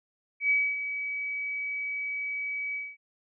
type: tone with ADSR envelope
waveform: sine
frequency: 2278 Hz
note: C#7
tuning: 47 cents sharp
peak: -20 dBFS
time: 0.4-2.97 s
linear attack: 100 ms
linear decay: 260 ms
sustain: -10 dB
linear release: 220 ms
effects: none